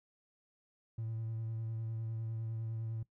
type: tone with vibrato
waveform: triangle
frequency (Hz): 112.5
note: A2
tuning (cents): +39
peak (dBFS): -34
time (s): 0.98-3.03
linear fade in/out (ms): 5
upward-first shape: triangle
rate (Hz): 9.9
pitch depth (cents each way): 24
effects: noise-tail reverb RT60 0.1 s tail -20 dB re dry + tanh soft clip ceiling -30 dBFS